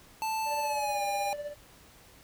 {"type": "tone with pitch glide", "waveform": "square", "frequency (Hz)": [880, 807], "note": ["A5", "G#5"], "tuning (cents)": [0, -50], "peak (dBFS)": -30, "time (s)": [0.22, 1.33], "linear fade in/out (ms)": 0, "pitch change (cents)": -150, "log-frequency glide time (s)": [0.6, 1.03]}
{"type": "tone with tremolo", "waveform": "triangle", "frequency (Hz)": 586, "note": "D5", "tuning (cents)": -4, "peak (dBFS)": -30, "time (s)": [0.45, 1.55], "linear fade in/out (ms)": 50, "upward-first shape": "triangle", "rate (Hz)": 16, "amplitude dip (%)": 70}
{"effects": ["pink hiss -56 dBFS RMS until 2.23 s"]}